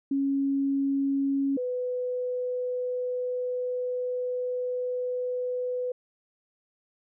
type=tone pair in turn; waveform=sine; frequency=275.7 / 498.7 Hz; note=C#4 / B4; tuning=-9 / +17 cents; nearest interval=minor seventh; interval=1026 cents; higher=second; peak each=-23 / -27 dBFS; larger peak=first; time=0.11-1.57 / 1.57-5.92 s; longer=second; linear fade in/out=5 ms; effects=none